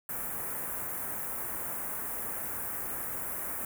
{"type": "band-stop noise", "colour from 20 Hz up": "white", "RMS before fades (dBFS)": -36, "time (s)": [0.09, 3.65], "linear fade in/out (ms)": 2, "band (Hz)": [1800, 10000], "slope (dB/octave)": 24, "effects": []}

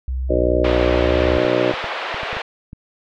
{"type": "tone with pitch glide", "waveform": "sine", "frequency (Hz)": [64.3, 72.17], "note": ["C2", "D2"], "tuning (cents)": [-30, -30], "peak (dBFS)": -20, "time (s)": [0.08, 1.38], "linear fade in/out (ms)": 0, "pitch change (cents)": 200, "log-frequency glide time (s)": [0.87, 1.15]}
{"type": "harmonic tone", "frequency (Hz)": 61.2, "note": "B1", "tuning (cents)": -15, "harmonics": [2, 3, 4, 5, 6, 7, 8, 9, 10], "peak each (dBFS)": [-29, -33, -32, -23, -21, -29, -24, -22, -21], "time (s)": [0.29, 1.73], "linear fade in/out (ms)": 20}
{"type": "band-pass noise", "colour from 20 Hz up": "pink", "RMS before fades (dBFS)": -26, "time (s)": [0.64, 2.42], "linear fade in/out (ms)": 5, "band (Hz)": [490, 3400], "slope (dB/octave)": 24}
{"type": "clicks", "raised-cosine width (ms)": 5, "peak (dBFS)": -22, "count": 10, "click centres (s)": [1.187, 1.27, 1.449, 1.739, 1.843, 2.144, 2.233, 2.33, 2.368, 2.731]}
{"effects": []}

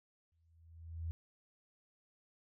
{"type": "tone with exponential growth", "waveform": "sine", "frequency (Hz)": 82.41, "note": "E2", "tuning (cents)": 0, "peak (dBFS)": -35, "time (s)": [0.32, 1.11], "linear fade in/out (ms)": 0, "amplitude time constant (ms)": 170, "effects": []}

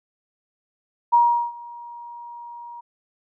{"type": "tone with ADSR envelope", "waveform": "sine", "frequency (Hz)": 949, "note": "A#5", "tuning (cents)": 31, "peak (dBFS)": -11, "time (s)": [1.12, 2.81], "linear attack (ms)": 19, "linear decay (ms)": 380, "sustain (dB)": -24, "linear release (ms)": 11, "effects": []}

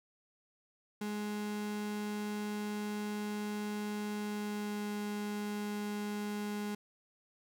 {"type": "tone with pitch glide", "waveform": "35% pulse", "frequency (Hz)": [208.9, 207.6], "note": ["G#3", "G#3"], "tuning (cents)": [10, 0], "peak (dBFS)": -34, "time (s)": [1.01, 6.75], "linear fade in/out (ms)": 5, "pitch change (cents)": -10, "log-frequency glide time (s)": [4.13, 4.91], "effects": []}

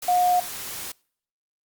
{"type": "tone in noise", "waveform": "sine", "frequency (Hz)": 719, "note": "F#5", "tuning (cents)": -50, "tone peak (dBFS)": -17, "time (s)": [0.08, 0.4], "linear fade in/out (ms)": 5, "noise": "white", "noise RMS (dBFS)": -34, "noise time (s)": [0.02, 0.92], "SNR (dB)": 14, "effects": ["noise-tail reverb RT60 0.6 s tail -26 dB re dry", "Opus 48 kbps"]}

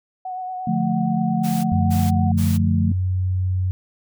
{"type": "tone with vibrato", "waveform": "sine", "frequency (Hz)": 740, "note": "F#5", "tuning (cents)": 0, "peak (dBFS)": -26, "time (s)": [0.25, 2.32], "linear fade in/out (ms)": 5, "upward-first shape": "sine", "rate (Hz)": 8.7, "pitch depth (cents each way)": 21}
{"type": "chord", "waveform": "sine", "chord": "D minor", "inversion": "none", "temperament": "just", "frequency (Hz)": [146.83, 176.2, 220.2], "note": ["D3", "F3", "A3"], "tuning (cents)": [0, 16, 2], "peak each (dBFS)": [-26, -22, -21], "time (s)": [0.67, 2.92], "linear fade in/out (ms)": 5}
{"type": "noise bursts", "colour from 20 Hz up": "white", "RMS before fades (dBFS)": -34, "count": 3, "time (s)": [1.43, 2.58], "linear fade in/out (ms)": 20, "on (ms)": 210, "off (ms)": 260}
{"type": "tone", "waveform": "sine", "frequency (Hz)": 92.5, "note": "F#2", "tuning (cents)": 0, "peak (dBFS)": -18, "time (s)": [1.72, 3.71], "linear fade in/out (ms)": 0}
{"effects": []}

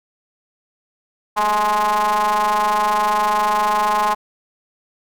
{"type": "ring-modulated tone", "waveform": "square", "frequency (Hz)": 103.6, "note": "G#2", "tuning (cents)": -4, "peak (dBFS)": -13, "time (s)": [1.36, 4.15], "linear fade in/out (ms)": 20, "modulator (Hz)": 945, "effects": []}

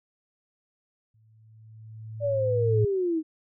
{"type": "tone with exponential growth", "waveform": "sine", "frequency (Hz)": 110, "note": "A2", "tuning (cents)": 0, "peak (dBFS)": -19, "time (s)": [1.14, 2.85], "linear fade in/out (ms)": 5, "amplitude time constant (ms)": 370}
{"type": "linear sweep", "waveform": "sine", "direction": "down", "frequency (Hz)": [587.3, 307.3], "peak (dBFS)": -23, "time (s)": [2.2, 3.23], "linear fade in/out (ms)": 50}
{"effects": []}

